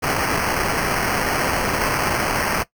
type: noise with sample-and-hold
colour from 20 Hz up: white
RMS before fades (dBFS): -21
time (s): 0.02-2.64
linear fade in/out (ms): 20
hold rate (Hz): 3675
effects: noise-tail reverb RT60 0.1 s tail -18 dB re dry